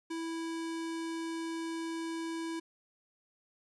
square tone, 328.9 Hz, E4, 4 cents flat, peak -36 dBFS, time 0.1-2.6 s, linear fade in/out 10 ms, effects resampled to 24000 Hz + 12-bit

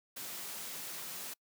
white high-pass noise, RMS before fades -43 dBFS, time 0.16-1.34 s, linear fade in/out 10 ms, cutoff 120 Hz, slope 96 dB/octave, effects noise-tail reverb RT60 0.1 s tail -26 dB re dry

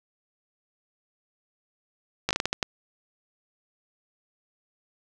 slowing click train, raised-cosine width 0.2 ms, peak -7 dBFS, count 8, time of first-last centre 2.29-2.628 s, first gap 17 ms, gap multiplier 1.34, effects none

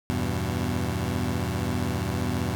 20% pulse chord, E minor, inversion none, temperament equal with one note detuned, 82.93 / 98 / 123.47 Hz, E2 / G2 / B2, +11 / 0 / 0 cents, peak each -25 dBFS, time 0.1-2.55 s, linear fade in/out 0 ms, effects none

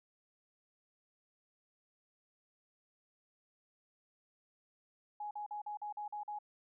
sine tone bursts, 835 Hz, G#5, 9 cents sharp, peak -39 dBFS, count 8, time 5.2-6.388 s, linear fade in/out 5 ms, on 110 ms, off 44 ms, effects none

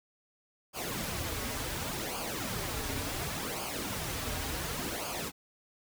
pink noise with flanger, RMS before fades -36 dBFS, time 0.73-5.32 s, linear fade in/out 50 ms, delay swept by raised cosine 0.52 to 5.92 ms, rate 0.69 Hz, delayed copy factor -0.7, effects none

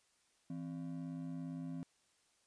triangle ring-modulated tone, 213.3 Hz, G#3, 46 cents sharp, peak -36 dBFS, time 0.5-1.83 s, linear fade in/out 0 ms, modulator 48.8 Hz, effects white hiss -74 dBFS RMS until 2.46 s + resampled to 22050 Hz

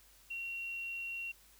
sine tone, 2742 Hz, F7, 32 cents flat, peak -38 dBFS, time 0.3-1.32 s, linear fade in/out 10 ms, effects added 50 Hz sine -67 dBFS peak until 1.59 s + white hiss -63 dBFS RMS until 1.59 s

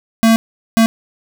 square tone bursts at uneven times, 225.8 Hz, A3, 45 cents sharp, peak -8 dBFS, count 2, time 0.23-0.36 / 0.77-0.86 s, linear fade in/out 0 ms, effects none

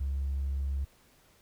triangle tone with tanh clipping, 68.6 Hz, C#2, 17 cents flat, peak -28 dBFS, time 0-0.85 s, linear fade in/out 10 ms, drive 1 dB, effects pink hiss -63 dBFS RMS until 1.41 s

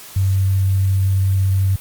sine tone, 96 Hz, G2, 36 cents flat, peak -13 dBFS, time 0.16-1.76 s, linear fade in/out 5 ms, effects white hiss -38 dBFS RMS until 1.8 s + Opus 48 kbps

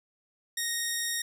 10% pulse tone, 1864.7 Hz, A#6, in tune, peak -20 dBFS, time 0.57-1.22 s, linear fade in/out 5 ms, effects none

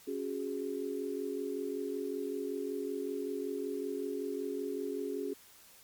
sine chord, C# suspended fourth, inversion none, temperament equal, 277.2 / 370 / 415.3 Hz, C#4 / F#4 / G#4, 0 / 0 / 0 cents, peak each -39 / -39 / -37 dBFS, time 0.07-5.34 s, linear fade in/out 10 ms, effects white hiss -58 dBFS RMS until 5.83 s + MP3 96 kbps

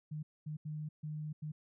sine tone bursts at uneven times, 152.5 Hz, D#3, 34 cents flat, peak -38 dBFS, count 5, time 0.11-0.23 / 0.46-0.57 / 0.65-0.89 / 1.03-1.33 / 1.42-1.52 s, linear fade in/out 10 ms, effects none

